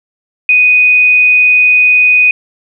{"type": "tone", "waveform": "sine", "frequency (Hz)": 2489, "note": "D#7", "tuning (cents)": 0, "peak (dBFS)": -4, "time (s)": [0.49, 2.31], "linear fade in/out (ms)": 2, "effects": []}